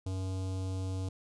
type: tone with notch filter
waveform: square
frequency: 94.2 Hz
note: F#2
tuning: 32 cents sharp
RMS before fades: -35 dBFS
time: 0.06-1.09 s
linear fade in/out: 5 ms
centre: 1800 Hz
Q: 0.51
effects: resampled to 22050 Hz